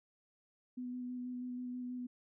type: tone with vibrato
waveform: sine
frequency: 248.7 Hz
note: B3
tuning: 12 cents sharp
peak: -39 dBFS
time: 0.77-2.07 s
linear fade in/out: 10 ms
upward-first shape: square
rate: 6.2 Hz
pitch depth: 11 cents each way
effects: none